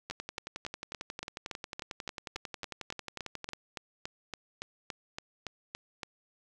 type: two click trains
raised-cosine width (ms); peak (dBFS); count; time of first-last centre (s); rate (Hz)
0.2; -20 / -21; 22 / 39; 0.1-6.032 / 0.11-3.533; 3.54 / 11.1
effects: none